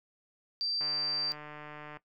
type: tone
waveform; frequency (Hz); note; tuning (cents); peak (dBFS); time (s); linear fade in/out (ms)
sine; 4685; D8; -5; -30; 0.61-1.32; 0
type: click train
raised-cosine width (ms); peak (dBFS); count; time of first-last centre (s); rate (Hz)
0.5; -30; 175; 0.81-1.97; 150
effects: noise-tail reverb RT60 0.1 s tail -17 dB re dry